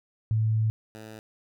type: tone pair in turn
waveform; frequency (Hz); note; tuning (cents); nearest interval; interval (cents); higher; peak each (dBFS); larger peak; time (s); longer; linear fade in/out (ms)
sine / 10% pulse; 110 / 109.11; A2 / A2; 0 / -14; unison; 14; first; -21 / -33; first; 0.31-0.7 / 0.95-1.19; first; 0
effects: none